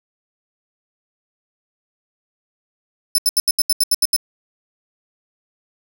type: tone bursts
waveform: 20% pulse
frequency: 5274 Hz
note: E8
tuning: in tune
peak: -7 dBFS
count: 10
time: 3.15-4.163 s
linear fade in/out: 2 ms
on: 32 ms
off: 77 ms
effects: none